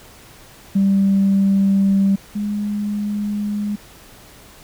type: tone pair in turn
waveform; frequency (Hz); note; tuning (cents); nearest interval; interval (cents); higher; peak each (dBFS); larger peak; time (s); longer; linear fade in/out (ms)
sine; 196 / 207; G3 / G#3; 0 / -5; minor second; 95; second; -11 / -19; first; 0.75-2.16 / 2.35-3.76; neither; 10
effects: tanh soft clip ceiling -8 dBFS + pink hiss -44 dBFS RMS until 4.63 s